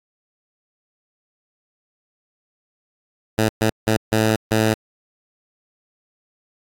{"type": "tone bursts at uneven times", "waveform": "10% pulse", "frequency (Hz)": 110, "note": "A2", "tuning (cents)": 0, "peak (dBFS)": -7, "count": 5, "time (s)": [[3.38, 3.49], [3.61, 3.7], [3.87, 3.97], [4.12, 4.36], [4.51, 4.74]], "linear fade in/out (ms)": 5, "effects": ["AAC 48 kbps"]}